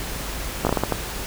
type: slowing click train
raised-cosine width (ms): 1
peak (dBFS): -5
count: 7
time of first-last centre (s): 0.65-0.923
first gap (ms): 18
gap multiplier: 1.37
effects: added 50 Hz sine -34 dBFS peak until 1.26 s + pink hiss -31 dBFS RMS until 1.26 s